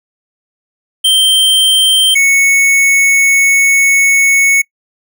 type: tone pair in turn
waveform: square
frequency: 3136 / 2211 Hz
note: G7 / C#7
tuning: 0 / -5 cents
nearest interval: tritone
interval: 605 cents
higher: first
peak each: -7 dBFS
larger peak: neither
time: 1.04-2.15 / 2.15-4.62 s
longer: second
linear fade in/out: 10 ms
effects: noise-tail reverb RT60 0.1 s tail -25 dB re dry